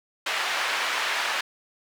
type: band-pass noise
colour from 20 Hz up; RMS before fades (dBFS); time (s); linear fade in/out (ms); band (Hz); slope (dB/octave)
white; -27; 0.26-1.41; 5; 810 to 2500; 12
effects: none